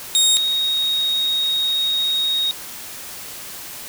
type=tone pair in turn; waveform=25% pulse / sine; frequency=3729 / 3753 Hz; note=A#7 / A#7; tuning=0 / +11 cents; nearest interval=unison; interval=11 cents; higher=second; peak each=-9 / -17 dBFS; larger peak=first; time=0.15-0.37 / 0.37-2.51 s; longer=second; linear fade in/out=0 ms; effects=white hiss -34 dBFS RMS until 3.88 s